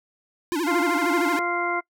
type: tone with vibrato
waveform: square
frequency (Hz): 318.6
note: D#4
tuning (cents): +41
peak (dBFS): -23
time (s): 0.52-1.39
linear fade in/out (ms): 0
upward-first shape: sine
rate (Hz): 13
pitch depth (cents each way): 200
type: harmonic tone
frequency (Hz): 348.3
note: F4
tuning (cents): -5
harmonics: 1 / 2 / 3 / 4 / 6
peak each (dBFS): -29 / -29 / -29 / -29 / -29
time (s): 0.66-1.81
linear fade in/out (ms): 20
effects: noise-tail reverb RT60 0.1 s tail -23 dB re dry